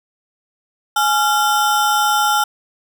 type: ring-modulated tone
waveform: square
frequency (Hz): 1108.7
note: C#6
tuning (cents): 0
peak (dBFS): -11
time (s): 0.96-2.44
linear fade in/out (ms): 5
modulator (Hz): 271
effects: none